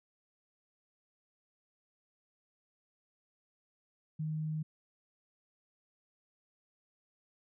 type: tone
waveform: sine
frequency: 155.56 Hz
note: D#3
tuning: in tune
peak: -33 dBFS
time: 4.19-4.63 s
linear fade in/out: 10 ms
effects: none